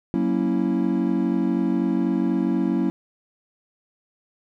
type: chord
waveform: triangle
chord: F# dominant seventh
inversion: none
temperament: equal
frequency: 185 / 233.1 / 277.2 / 329.6 Hz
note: F#3 / A#3 / C#4 / E4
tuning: 0 / 0 / 0 / 0 cents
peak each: -23 dBFS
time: 0.14-2.9 s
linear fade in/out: 0 ms
effects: none